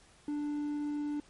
triangle tone, 294.2 Hz, D4, 3 cents sharp, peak -30 dBFS, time 0.28-1.2 s, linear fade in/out 2 ms, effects pink hiss -61 dBFS RMS until 1.29 s + MP3 48 kbps

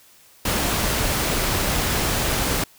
pink noise, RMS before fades -22 dBFS, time 0.45-2.64 s, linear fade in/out 5 ms, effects white hiss -52 dBFS RMS until 2.78 s

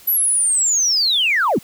sine linear sweep, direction down, 12000 to 128.7 Hz, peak -13 dBFS, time 0.07-1.59 s, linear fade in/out 10 ms, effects tanh soft clip ceiling -9 dBFS + white hiss -45 dBFS RMS until 1.63 s

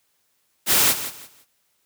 white noise with echo, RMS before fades -17 dBFS, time 0.66-0.95 s, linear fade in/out 50 ms, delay 170 ms, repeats 3, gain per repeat -12 dB, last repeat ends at 1.46 s, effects white hiss -68 dBFS RMS until 1.85 s + high-pass 60 Hz 12 dB/octave

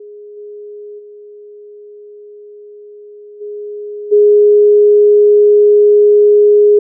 sine tone with level steps, 415.3 Hz, G#4, in tune, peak -30 / -27 / -32 / -22 / -4 dBFS, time 0-6.79 s, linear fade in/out 5 ms, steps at 0.36 / 0.98 / 3.4 / 4.11 s, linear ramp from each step 20 ms, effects none

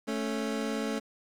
25% pulse tone pair together, 220 / 277.2 Hz, A3 / C#4, 0 / 0 cents, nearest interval major third, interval 400 cents, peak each -28 / -30 dBFS, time 0.07-1 s, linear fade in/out 20 ms, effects low-pass 9000 Hz 12 dB/octave + 9-bit

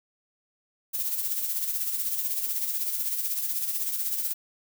violet noise with tremolo, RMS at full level -27 dBFS, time 0.93-4.34 s, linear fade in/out 20 ms, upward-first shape sine, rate 16 Hz, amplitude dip 50%, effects none

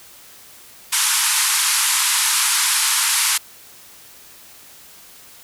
white band-pass noise, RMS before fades -18 dBFS, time 0.92-3.38 s, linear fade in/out 10 ms, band 860 to 12000 Hz, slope 96 dB/octave, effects white hiss -44 dBFS RMS until 5.43 s

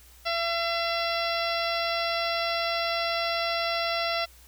harmonic tone, 676 Hz, E5, 43 cents sharp, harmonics 1 / 2 / 3 / 4 / 5 / 6 / 7 / 8, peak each -29 / -32 / -34 / -35 / -36 / -37 / -37 / -38 dBFS, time 0.25-4.26 s, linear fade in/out 20 ms, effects added 60 Hz sine -53 dBFS peak until 4.47 s + white hiss -55 dBFS RMS until 4.47 s

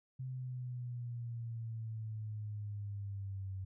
sine exponential sweep, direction down, 130.2 to 94.7 Hz, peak -39 dBFS, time 0.19-3.65 s, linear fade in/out 10 ms, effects none

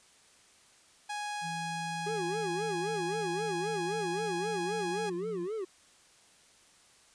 sawtooth tone, 830.6 Hz, G#5, in tune, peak -31 dBFS, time 1.09-5.1 s, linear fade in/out 10 ms
sine tone with pitch glide, 165.8 to 176.68 Hz, E3 to F3, +10 to +20 cents, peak -40 dBFS, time 1.41-5.48 s, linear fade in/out 50 ms, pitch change +110 cents, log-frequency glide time 3.72-4.91 s
triangle tone with vibrato, 392 Hz, G4, in tune, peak -31 dBFS, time 2.06-5.65 s, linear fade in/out 10 ms, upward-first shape sine, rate 3.8 Hz, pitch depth 230 cents each way
effects white hiss -61 dBFS RMS until 7.14 s + resampled to 22050 Hz

